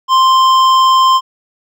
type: tone with hard clipping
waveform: triangle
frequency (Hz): 1046.5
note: C6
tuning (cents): 0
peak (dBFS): -8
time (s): 0.08-1.21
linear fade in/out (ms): 50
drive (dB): 14
effects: none